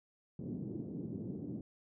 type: band-pass noise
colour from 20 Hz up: pink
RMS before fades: -42 dBFS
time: 0.39-1.61 s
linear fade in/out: 2 ms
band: 130 to 340 Hz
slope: 24 dB/octave
effects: none